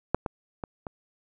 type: clicks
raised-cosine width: 1 ms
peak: -7 / -15 / -19 / -21 dBFS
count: 4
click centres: 0.146 / 0.262 / 0.638 / 0.868 s
effects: none